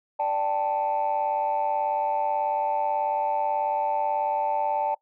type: chord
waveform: sine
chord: D suspended fourth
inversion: none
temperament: equal with one note detuned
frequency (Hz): 587.3 / 781.7 / 880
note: D5 / G5 / A5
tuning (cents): 0 / -5 / 0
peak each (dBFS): -28 / -27 / -24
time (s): 0.19-4.95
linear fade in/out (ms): 10
effects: noise-tail reverb RT60 0.1 s tail -21 dB re dry + tanh soft clip ceiling -17 dBFS